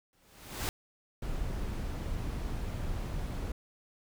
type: noise with exponential growth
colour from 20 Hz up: pink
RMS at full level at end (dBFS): -32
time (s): 0.13-0.69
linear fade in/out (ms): 0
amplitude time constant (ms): 120
type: noise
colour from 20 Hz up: brown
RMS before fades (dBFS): -35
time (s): 1.22-3.52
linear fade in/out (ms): 5
effects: none